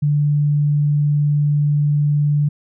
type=tone; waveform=sine; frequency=146.83 Hz; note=D3; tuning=in tune; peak=-13 dBFS; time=0.02-2.49 s; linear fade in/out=10 ms; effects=none